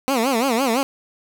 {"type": "tone with vibrato", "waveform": "15% pulse", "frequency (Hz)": 248.7, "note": "B3", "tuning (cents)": 12, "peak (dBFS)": -11, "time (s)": [0.08, 0.83], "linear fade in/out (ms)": 0, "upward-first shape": "sine", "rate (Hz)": 5.9, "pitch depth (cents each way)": 200, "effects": []}